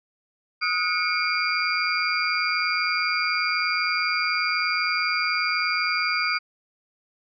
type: tone cluster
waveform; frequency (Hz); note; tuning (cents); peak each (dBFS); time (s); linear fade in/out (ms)
sine; 1260 / 1448 / 2216 / 2385 / 4756; D#6 / F#6 / C#7 / D7 / D8; +21 / -38 / -1 / +26 / +21; -28; 0.61-6.39; 20
effects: none